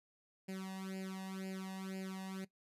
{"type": "tone with flanger", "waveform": "sawtooth", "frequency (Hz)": 190.2, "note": "F#3", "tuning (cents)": 48, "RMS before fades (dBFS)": -44, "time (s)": [0.48, 2.45], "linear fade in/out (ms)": 10, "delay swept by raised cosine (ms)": [0.41, 1.12], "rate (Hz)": 2, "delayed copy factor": 1, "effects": ["noise-tail reverb RT60 0.1 s tail -18 dB re dry", "resampled to 32000 Hz"]}